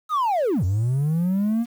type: linear two-way sweep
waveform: triangle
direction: down then up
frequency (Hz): 1295 to 87.31 to 239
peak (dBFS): -16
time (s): 0.09-1.66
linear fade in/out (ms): 50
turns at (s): 0.64
effects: tanh soft clip ceiling -13 dBFS + 8-bit